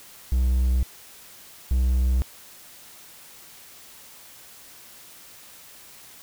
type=tone pair in turn; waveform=triangle; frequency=62.8 / 63.06 Hz; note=B1 / B1; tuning=+30 / +37 cents; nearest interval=unison; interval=7 cents; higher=second; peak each=-16 dBFS; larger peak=neither; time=0.32-0.83 / 1.71-2.22 s; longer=neither; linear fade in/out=0 ms; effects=white hiss -47 dBFS RMS until 6.22 s